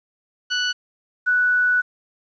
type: tone pair in turn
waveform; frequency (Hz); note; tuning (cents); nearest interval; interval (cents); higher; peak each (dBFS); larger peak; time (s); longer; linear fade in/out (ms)
20% pulse / sine; 1480 / 1480; F#6 / F#6; 0 / 0; unison; 0; neither; -15; neither; 0.5-0.73 / 1.26-1.82; second; 20
effects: resampled to 16000 Hz + 9-bit